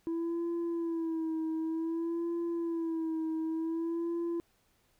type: tone with vibrato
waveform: sine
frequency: 329.6 Hz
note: E4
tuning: in tune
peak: -28 dBFS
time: 0.07-4.4 s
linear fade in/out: 0 ms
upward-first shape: sine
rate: 0.54 Hz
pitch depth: 53 cents each way
effects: tanh soft clip ceiling -30 dBFS + pink hiss -71 dBFS RMS until 4.99 s